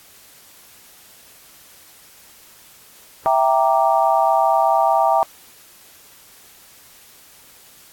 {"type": "chord", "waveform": "sine", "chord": "E half-diminished seventh", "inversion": "none", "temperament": "equal", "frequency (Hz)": [659.3, 784, 932.3, 1174.7], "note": ["E5", "G5", "Bb5", "D6"], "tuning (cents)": [0, 0, 0, 0], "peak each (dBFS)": [-18, -17, -19, -23], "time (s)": [3.26, 5.23], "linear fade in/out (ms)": 0, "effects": ["white hiss -47 dBFS RMS until 7.92 s", "AAC 64 kbps"]}